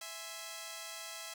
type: chord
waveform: 5% pulse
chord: E augmented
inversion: none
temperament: equal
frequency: 659.3 / 830.6 / 1046.5 Hz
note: E5 / G#5 / B#5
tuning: 0 / 0 / 0 cents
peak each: -34 / -38 / -38 dBFS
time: 0.01-1.34 s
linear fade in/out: 5 ms
effects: none